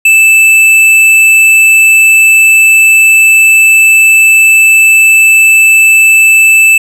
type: tone with hard clipping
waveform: triangle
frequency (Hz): 2637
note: E7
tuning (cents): 0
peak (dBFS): -3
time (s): 0.05-6.78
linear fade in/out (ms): 5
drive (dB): 13
effects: none